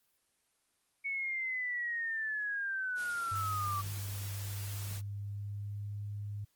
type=linear sweep; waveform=sine; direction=down; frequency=2226 to 1150 Hz; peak=-33 dBFS; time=1.04-3.82 s; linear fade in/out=20 ms
type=noise; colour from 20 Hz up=white; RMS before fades=-46 dBFS; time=2.95-5.02 s; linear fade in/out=50 ms
type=tone with pitch glide; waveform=sine; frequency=99.5 to 102.83 Hz; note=G2 to G#2; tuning=+26 to -17 cents; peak=-37 dBFS; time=3.31-6.45 s; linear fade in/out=10 ms; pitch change=+57 cents; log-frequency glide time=4.13-6.02 s
effects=white hiss -75 dBFS RMS until 6.55 s + Opus 24 kbps